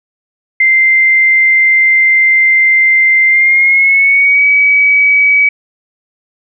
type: tone with pitch glide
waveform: sine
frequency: 2086 to 2275 Hz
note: C7 to C#7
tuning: -6 to +44 cents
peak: -5 dBFS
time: 0.6-5.49 s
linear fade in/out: 5 ms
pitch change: +150 cents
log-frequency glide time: 3.27-4.45 s
effects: none